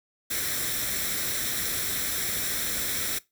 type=noise with comb filter; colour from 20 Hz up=white; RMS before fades=-29 dBFS; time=0.3-3.19 s; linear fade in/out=10 ms; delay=0.53 ms; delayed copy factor=+0.6; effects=noise-tail reverb RT60 0.2 s tail -20 dB re dry